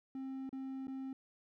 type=tone with dropouts; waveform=triangle; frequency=265.8 Hz; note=C4; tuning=27 cents sharp; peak=-38 dBFS; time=0.15-1.13 s; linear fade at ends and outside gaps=2 ms; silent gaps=0.493-0.528 / 0.871-0.88 s; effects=none